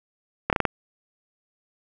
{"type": "slowing click train", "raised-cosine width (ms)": 0.5, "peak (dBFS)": -5, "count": 5, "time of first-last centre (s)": [0.5, 0.652], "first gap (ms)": 28, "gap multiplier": 1.21, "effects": []}